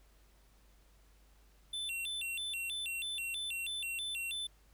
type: tone with vibrato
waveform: square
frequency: 3100 Hz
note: G7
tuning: 20 cents flat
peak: -37 dBFS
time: 1.73-4.47 s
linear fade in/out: 5 ms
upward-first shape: square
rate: 3.1 Hz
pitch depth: 220 cents each way
effects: added 50 Hz sine -62 dBFS peak until 4.73 s + pink hiss -69 dBFS RMS until 4.73 s